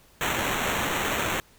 white noise with sample-and-hold, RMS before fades -27 dBFS, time 0.21-1.4 s, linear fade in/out 0 ms, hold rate 4900 Hz, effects pink hiss -57 dBFS RMS until 1.58 s

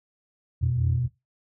sine tone cluster, 85 / 88.7 / 123.2 Hz, F2 / F2 / B2, -46 / +27 / -4 cents, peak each -27 / -27 / -23 dBFS, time 0.61-1.08 s, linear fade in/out 20 ms, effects noise-tail reverb RT60 0.2 s tail -17 dB re dry + tanh soft clip ceiling -14 dBFS

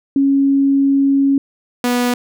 sine / sawtooth tone pair in turn, 275.8 / 244.9 Hz, C#4 / B3, -9 / -14 cents, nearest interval major second, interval 205 cents, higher first, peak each -10 dBFS, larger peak neither, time 0.16-1.38 / 1.84-2.14 s, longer first, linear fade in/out 2 ms, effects none

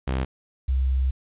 sawtooth / sine tone pair in turn, 65.41 / 65.41 Hz, C2 / C2, 0 / 0 cents, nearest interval unison, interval 0 cents, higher neither, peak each -19 dBFS, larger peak neither, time 0.07-0.25 / 0.68-1.11 s, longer second, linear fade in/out 10 ms, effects resampled to 8000 Hz + 9-bit

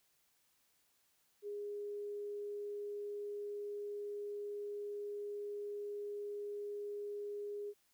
sine tone, 411.1 Hz, G#4, 18 cents flat, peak -40 dBFS, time 1.42-7.74 s, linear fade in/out 50 ms, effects white hiss -75 dBFS RMS until 7.93 s

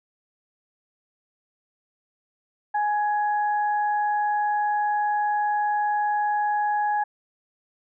sine tone pair together, 835 / 1670 Hz, G#5 / G#6, +9 / +9 cents, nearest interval octave, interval 1200 cents, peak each -21 / -31 dBFS, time 2.74-7.04 s, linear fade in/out 10 ms, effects none

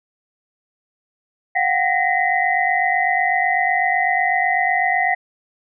sine tone cluster, 717 / 765 / 1872 / 2022 Hz, F5 / G5 / A#6 / B6, +45 / -42 / +7 / +40 cents, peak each -21 dBFS, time 1.55-5.15 s, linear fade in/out 10 ms, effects none

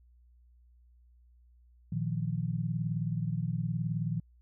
sine chord, Bb suspended fourth, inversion none, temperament equal, 116.54 / 155.56 / 174.61 Hz, Bb2 / Eb3 / F3, 0 / 0 / 0 cents, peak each -34 / -33 / -35 dBFS, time 1.92-4.2 s, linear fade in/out 5 ms, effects added 60 Hz sine -58 dBFS peak until 4.41 s

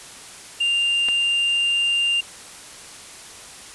triangle tone, 2794 Hz, F7, in tune, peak -16 dBFS, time 0.6-2.21 s, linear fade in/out 10 ms
clicks, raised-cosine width 0.3 ms, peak -15 / -17 dBFS, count 2, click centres 1.085 / 1.089 s
effects white hiss -40 dBFS RMS until 3.74 s + resampled to 24000 Hz

